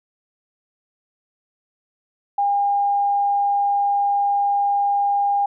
sine tone, 807 Hz, G#5, 50 cents flat, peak -16 dBFS, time 2.38-5.46 s, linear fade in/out 5 ms, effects none

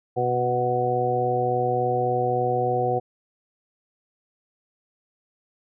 harmonic tone with a mistuned harmonic, 123.47 Hz, B2, in tune, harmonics 1 / 2 / 3 / 4 / 5 / 6, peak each -29 / -36 / -28 / -25 / -35 / -24 dBFS, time 0.16-3 s, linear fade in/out 20 ms, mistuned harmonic 1, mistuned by +19 cents, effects none

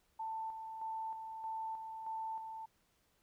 sine tone with tremolo, 888 Hz, A5, 16 cents sharp, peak -38 dBFS, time 0.19-2.66 s, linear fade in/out 10 ms, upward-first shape square, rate 1.6 Hz, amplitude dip 45%, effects pink hiss -75 dBFS RMS until 3.22 s

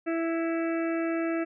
harmonic tone with a mistuned harmonic, 330.5 Hz, E4, 5 cents sharp, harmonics 1 / 2 / 4 / 5 / 6 / 7 / 8, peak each -27 / -33 / -39 / -41 / -43 / -44 / -45 dBFS, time 0.06-1.45 s, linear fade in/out 20 ms, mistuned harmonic 7, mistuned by -25 cents, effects none

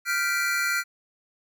square chord, G dominant seventh, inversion third, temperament equal with one note detuned, 1396.9 / 1544.6 / 1975.5 / 2349 Hz, F6 / G6 / B6 / D7, 0 / -26 / 0 / 0 cents, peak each -27 / -33 / -30 / -31 dBFS, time 0.05-0.84 s, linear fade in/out 50 ms, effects none

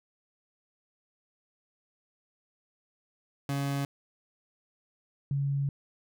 30% pulse / sine tone pair in turn, 139.8 / 139.8 Hz, C#3 / C#3, +15 / +15 cents, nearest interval unison, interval 0 cents, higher neither, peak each -26 dBFS, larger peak neither, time 3.49-3.85 / 5.31-5.69 s, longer second, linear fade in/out 2 ms, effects none

